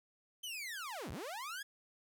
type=linear two-way sweep; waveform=sawtooth; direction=down then up; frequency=3126 to 49.64 to 1703 Hz; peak=-38 dBFS; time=0.43-1.63 s; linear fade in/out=10 ms; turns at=1.11 s; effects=12-bit